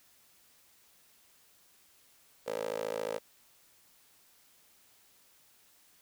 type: tone with high-pass filter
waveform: 15% pulse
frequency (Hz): 54.2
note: A1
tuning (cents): -25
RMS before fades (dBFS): -36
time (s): 2.46-3.19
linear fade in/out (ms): 20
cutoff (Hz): 480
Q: 4.1
effects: white hiss -64 dBFS RMS until 6.01 s